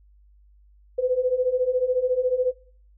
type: beating tone pair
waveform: sine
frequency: 495.6 / 509.6 Hz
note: B4 / C5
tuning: +6 / -46 cents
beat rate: 14 Hz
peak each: -24 / -22 dBFS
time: 0.98-2.52 s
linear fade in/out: 10 ms
effects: noise-tail reverb RT60 0.5 s tail -21 dB re dry + added 50 Hz sine -52 dBFS peak until 2.97 s